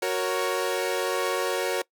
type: chord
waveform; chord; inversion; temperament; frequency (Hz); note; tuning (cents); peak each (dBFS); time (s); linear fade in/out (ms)
sawtooth; F# major; none; equal; 370 / 466.2 / 554.4; F#4 / A#4 / C#5; 0 / 0 / 0; -25; 0.02-1.82; 5
effects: noise-tail reverb RT60 0.1 s tail -22 dB re dry